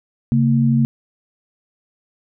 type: tone pair together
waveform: sine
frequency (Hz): 136.16 / 229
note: C#3 / A#3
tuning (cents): -31 / -31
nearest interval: major sixth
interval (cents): 900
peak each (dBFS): -15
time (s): 0.32-0.85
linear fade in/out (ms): 0
effects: none